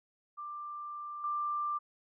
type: tone with level steps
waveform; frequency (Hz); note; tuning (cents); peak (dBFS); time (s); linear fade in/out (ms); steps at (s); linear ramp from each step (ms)
sine; 1184; D6; +14; -39 / -31; 0.37-1.79; 20; 1.24; 2
effects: none